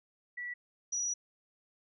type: tone pair in turn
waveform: sine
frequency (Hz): 1951 / 5833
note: B6 / F#8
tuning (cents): -22 / -26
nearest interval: octave + perfect fifth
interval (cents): 1896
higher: second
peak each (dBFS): -37 / -31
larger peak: second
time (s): 0.37-0.54 / 0.92-1.14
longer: second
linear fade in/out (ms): 10
effects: none